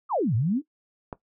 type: exponential two-way sweep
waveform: sine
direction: down then up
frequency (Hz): 1306 to 103.83 to 315.6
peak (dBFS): -21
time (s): 0.09-0.62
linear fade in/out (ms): 50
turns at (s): 0.35
type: click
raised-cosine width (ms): 1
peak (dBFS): -19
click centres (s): 1.128
effects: noise-tail reverb RT60 0.1 s tail -17 dB re dry